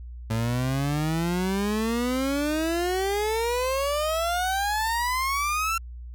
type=exponential sweep; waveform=30% pulse; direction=up; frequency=110 to 1363 Hz; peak=-21 dBFS; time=0.3-5.78 s; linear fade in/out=5 ms; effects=added 60 Hz sine -36 dBFS peak until 6.14 s